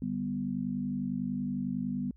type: chord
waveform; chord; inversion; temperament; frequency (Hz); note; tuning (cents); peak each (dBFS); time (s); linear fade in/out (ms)
sine; G major; second; equal; 146.83 / 196 / 246.9; D3 / G3 / B3; 0 / 0 / 0; -39 / -34 / -33; 0.02-2.11; 2
effects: added 60 Hz sine -54 dBFS peak until 2.16 s